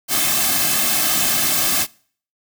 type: noise with comb filter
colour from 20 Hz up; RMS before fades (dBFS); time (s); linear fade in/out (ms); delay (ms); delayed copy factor
white; -18; 0.08-1.87; 50; 2.1; -0.85
effects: noise-tail reverb RT60 0.5 s tail -24 dB re dry